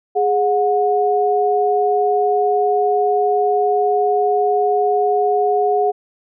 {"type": "tone pair together", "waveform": "sine", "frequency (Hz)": [414.6, 727.5], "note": ["G#4", "F#5"], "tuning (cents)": [-3, -29], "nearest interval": "minor seventh", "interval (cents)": 974, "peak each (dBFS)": -16, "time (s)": [0.15, 5.92], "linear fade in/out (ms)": 20, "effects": []}